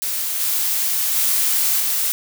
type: noise with level steps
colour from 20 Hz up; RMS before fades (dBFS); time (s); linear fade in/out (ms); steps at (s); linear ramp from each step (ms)
blue; -23 / -20 / -18 / -20; 0.02-2.12; 0; 0.4 / 1.16 / 1.8; 2
effects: none